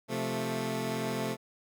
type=chord; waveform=15% pulse; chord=F major; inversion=second; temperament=equal; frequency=130.81 / 174.61 / 220 Hz; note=C3 / F3 / A3; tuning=0 / 0 / 0 cents; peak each=-29 / -33 / -27 dBFS; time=0.08-1.37 s; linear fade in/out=50 ms; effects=none